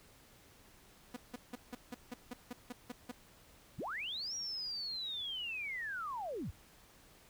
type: tone bursts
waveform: sawtooth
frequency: 245.8 Hz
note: B3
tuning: 8 cents flat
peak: -37 dBFS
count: 11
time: 1.14-3.115 s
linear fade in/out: 5 ms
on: 25 ms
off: 170 ms
type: linear two-way sweep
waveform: sine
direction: up then down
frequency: 47.5 to 5710 to 47.5 Hz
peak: -38 dBFS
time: 3.78-6.51 s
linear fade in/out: 10 ms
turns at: 4.35 s
effects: pink hiss -62 dBFS RMS until 7.29 s